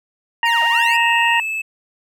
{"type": "harmonic tone", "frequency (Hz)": 932.3, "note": "A#5", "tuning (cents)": 0, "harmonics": [1, 2, 3], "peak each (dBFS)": [-17, -17, -20], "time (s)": [0.43, 1.4], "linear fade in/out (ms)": 2}
{"type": "linear two-way sweep", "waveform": "sawtooth", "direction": "down then up", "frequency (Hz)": [2558, 587.3, 2558], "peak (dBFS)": -24, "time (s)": [0.45, 0.97], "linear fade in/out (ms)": 10, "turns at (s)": 0.63}
{"type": "tone with pitch glide", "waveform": "triangle", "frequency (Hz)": [2717, 2615], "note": ["F7", "E7"], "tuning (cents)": [-48, -15], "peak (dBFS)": -19, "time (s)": [0.74, 1.62], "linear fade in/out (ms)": 10, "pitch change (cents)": -67, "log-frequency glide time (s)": [0.85, 0.98]}
{"effects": []}